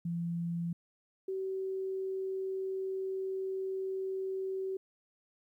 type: tone pair in turn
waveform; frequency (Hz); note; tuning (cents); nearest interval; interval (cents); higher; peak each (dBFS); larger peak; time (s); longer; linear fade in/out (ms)
sine; 170 / 381.6; F3 / G4; -46 / -47; octave + major second; 1399; second; -32 / -33; first; 0.05-0.73 / 1.28-4.77; second; 5
effects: 12-bit